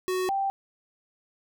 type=tone pair in turn; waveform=square / sine; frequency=370 / 784 Hz; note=F#4 / G5; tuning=0 / 0 cents; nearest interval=octave + minor second; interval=1300 cents; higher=second; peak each=-26 / -24 dBFS; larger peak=second; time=0.08-0.29 / 0.29-0.5 s; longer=neither; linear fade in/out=0 ms; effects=none